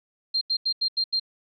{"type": "tone bursts", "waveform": "sine", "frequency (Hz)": 4186, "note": "C8", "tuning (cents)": 0, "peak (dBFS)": -21, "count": 6, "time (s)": [0.34, 1.198], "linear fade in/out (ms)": 10, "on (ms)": 73, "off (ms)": 84, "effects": []}